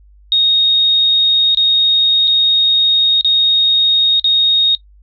sine tone with dropouts, 3729 Hz, A#7, in tune, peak -8 dBFS, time 0.32-4.75 s, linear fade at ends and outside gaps 1 ms, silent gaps 1.548-1.572 / 2.274-2.278 / 3.211-3.246 / 4.197-4.243 s, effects noise-tail reverb RT60 0.1 s tail -21 dB re dry + added 50 Hz sine -42 dBFS peak until 5.02 s

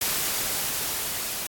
white noise with level ramp, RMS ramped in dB -25 to -31 dBFS, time 0.01-1.47 s, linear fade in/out 5 ms, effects AAC 64 kbps

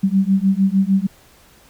sine beating tone pair, 190.3 / 196.9 Hz, F#3 / G3, +49 / +8 cents, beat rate 6.6 Hz, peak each -16 dBFS, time 0.03-1.07 s, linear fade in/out 10 ms, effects pink hiss -50 dBFS RMS until 1.69 s

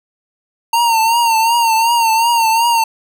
square tone with vibrato, 917 Hz, A#5, 29 cents flat, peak -11 dBFS, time 0.73-2.84 s, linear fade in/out 5 ms, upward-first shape triangle, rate 2.7 Hz, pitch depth 70 cents each way, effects none

